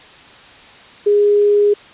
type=tone; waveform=sine; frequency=411.8 Hz; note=G#4; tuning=15 cents flat; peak=-9 dBFS; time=1.06-1.74 s; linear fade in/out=10 ms; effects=white hiss -41 dBFS RMS until 1.93 s + resampled to 8000 Hz